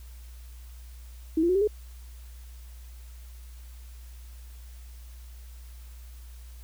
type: tone with pitch steps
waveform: sine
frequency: 319.9 / 342.9 / 367.5 / 393.8 / 422.1 Hz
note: D#4 / F4 / F#4 / G4 / G#4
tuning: +48 / -32 / -12 / +8 / +28 cents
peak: -20 dBFS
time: 1.37-1.675 s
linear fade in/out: 5 ms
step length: 61 ms
effects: added 60 Hz sine -42 dBFS peak until 6.63 s + white hiss -57 dBFS RMS until 6.63 s